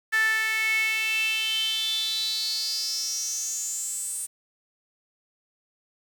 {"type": "tone with high-pass filter sweep", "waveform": "sawtooth", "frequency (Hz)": 440, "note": "A4", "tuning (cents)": 0, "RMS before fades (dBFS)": -27, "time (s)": [0.12, 4.27], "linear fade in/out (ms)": 20, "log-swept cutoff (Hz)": [1700, 8900], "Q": 8.4, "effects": ["8-bit"]}